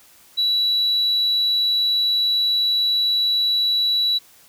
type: tone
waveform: sine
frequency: 3929 Hz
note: B7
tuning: 10 cents flat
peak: -15 dBFS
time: 0.37-4.19 s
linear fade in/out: 20 ms
effects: tanh soft clip ceiling -13 dBFS + white hiss -51 dBFS RMS until 4.48 s